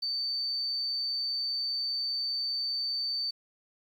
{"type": "tone", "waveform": "sine", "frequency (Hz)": 4565, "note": "D8", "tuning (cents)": -50, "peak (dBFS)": -29, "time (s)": [0.02, 3.31], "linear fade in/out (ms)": 10, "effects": ["10-bit"]}